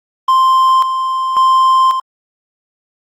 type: tone with tremolo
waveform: triangle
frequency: 1046.5 Hz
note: C6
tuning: in tune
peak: -5 dBFS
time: 0.28-2 s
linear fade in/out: 5 ms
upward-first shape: square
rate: 0.92 Hz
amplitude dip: 55%
effects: Opus 24 kbps